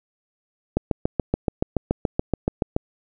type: click train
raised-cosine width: 2 ms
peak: -6 dBFS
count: 15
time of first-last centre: 0.77-2.764 s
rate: 7.02 Hz
effects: none